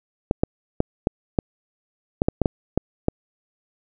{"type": "clicks", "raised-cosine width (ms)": 2, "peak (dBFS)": -4, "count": 11, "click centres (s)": [0.311, 0.435, 0.804, 1.071, 1.388, 2.219, 2.285, 2.417, 2.458, 2.776, 3.084], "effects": []}